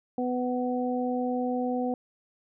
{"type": "harmonic tone", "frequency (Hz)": 249.2, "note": "B3", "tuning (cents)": 16, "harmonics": [1, 2, 3], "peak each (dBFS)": [-28, -31, -33], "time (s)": [0.18, 1.94], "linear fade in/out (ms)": 2, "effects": []}